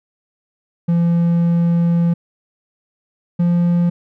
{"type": "tone pair in turn", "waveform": "triangle", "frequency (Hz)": [170.3, 173.38], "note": ["F3", "F3"], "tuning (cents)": [-43, -12], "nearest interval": "unison", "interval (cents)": 31, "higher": "second", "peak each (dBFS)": -10, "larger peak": "neither", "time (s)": [[0.88, 2.14], [3.39, 3.9]], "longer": "first", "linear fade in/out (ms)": 10, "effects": []}